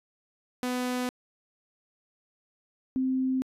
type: tone pair in turn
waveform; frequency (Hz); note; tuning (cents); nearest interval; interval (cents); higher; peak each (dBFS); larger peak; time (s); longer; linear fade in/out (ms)
sawtooth / sine; 249.7 / 260.5; B3 / C4; +19 / -7; minor second; 74; second; -24; neither; 0.63-1.09 / 2.96-3.42; neither; 0
effects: resampled to 32000 Hz